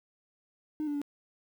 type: tone with pitch steps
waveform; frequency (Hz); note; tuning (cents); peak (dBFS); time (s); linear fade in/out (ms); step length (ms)
triangle; 305.9 / 291.8 / 287.5; D#4 / D4 / D4; -29 / -11 / -37; -27; 0.8-1.016; 0; 72
effects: tanh soft clip ceiling -26 dBFS + 10-bit